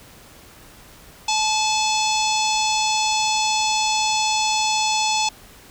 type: harmonic tone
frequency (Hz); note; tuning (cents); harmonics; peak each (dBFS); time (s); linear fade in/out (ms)
864; A5; -32; 1 / 3 / 4 / 5 / 6 / 7 / 8 / 9; -21 / -26 / -27 / -28 / -29 / -29 / -30 / -31; 1.28-5.29; 5
effects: pink hiss -46 dBFS RMS until 5.7 s